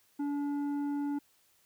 sine tone with tanh clipping, 287.1 Hz, D4, 39 cents flat, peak -32 dBFS, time 0.19-1.19 s, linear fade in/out 10 ms, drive 8 dB, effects white hiss -68 dBFS RMS until 1.65 s

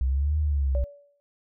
sine exponential two-way sweep, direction up then down, 63 to 77.2 to 63 Hz, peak -21 dBFS, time 0.01-0.84 s, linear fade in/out 0 ms, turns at 0.38 s
sine tone with exponential decay, 573 Hz, D5, 43 cents flat, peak -29 dBFS, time 0.75-1.2 s, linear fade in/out 0 ms, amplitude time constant 97 ms
effects none

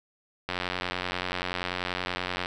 click train, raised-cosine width 0.3 ms, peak -13 dBFS, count 179, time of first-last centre 0.49-2.459 s, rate 90.4 Hz, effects none

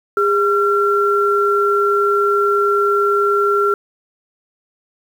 sine tone pair together, 405.8 / 1365 Hz, G#4 / F6, -40 / -40 cents, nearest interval octave + major sixth, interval 2100 cents, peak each -15 dBFS, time 0.17-3.74 s, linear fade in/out 2 ms, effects 7-bit

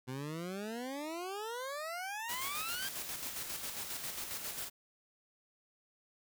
20% pulse exponential sweep, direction up, 125 to 1632 Hz, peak -34 dBFS, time 0.07-2.89 s, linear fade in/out 20 ms
white noise with tremolo, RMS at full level -40 dBFS, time 2.28-4.7 s, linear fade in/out 20 ms, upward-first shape square, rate 7.4 Hz, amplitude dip 40%
effects none

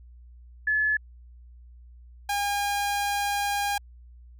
sine / sawtooth tone pair in turn, 1718 / 810.8 Hz, A6 / G#5, -42 / -42 cents, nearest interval octave + minor second, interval 1300 cents, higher first, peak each -21 / -21 dBFS, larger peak neither, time 0.67-0.97 / 2.29-3.78 s, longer second, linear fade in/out 5 ms, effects added 60 Hz sine -46 dBFS peak until 4.39 s

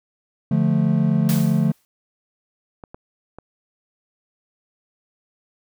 triangle chord, D minor, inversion none, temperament equal with one note detuned, 146.83 / 174.61 / 219.2 Hz, D3 / F3 / A3, 0 / 0 / -6 cents, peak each -18 dBFS, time 0.51-1.72 s, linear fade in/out 5 ms
white noise with exponential decay, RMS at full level -27 dBFS, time 1.29-1.85 s, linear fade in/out 0 ms, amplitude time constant 120 ms
clicks, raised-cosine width 1 ms, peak -23 dBFS, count 3, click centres 2.838 / 2.945 / 3.386 s
effects none

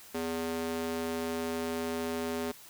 square tone with high-pass filter, 82.41 Hz, E2, in tune, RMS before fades -34 dBFS, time 0.14-2.52 s, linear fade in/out 10 ms, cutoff 320 Hz, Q 2.2, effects white hiss -52 dBFS RMS until 2.69 s

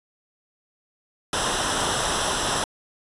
pink noise with comb filter, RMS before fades -24 dBFS, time 1.33-2.64 s, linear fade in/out 2 ms, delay 0.44 ms, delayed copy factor -0.7, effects resampled to 24000 Hz

